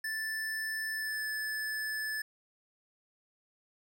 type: tone with pitch glide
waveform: square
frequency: 1760 to 1736.8 Hz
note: A6 to A6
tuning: 0 to -23 cents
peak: -34 dBFS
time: 0.04-2.22 s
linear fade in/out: 5 ms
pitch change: -23 cents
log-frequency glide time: 0.92-1.26 s
effects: none